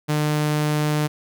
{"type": "tone", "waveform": "sawtooth", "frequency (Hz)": 150.6, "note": "D3", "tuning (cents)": 44, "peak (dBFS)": -15, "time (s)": [0.08, 1.08], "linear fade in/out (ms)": 20, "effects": []}